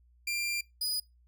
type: tone pair in turn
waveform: sawtooth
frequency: 2380 / 4956 Hz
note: D7 / D#8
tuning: +22 / -8 cents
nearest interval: octave + minor second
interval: 1270 cents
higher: second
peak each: -27 dBFS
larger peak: neither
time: 0.27-0.61 / 0.81-1 s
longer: first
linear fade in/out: 5 ms
effects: noise-tail reverb RT60 0.2 s tail -23 dB re dry + added 60 Hz sine -60 dBFS peak until 1.27 s